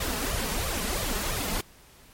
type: noise with flanger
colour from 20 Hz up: pink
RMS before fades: -29 dBFS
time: 0-1.61 s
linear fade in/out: 5 ms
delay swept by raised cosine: 1.6 to 4.8 ms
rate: 3 Hz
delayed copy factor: +0.8
effects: pink hiss -54 dBFS RMS until 2.13 s + MP3 64 kbps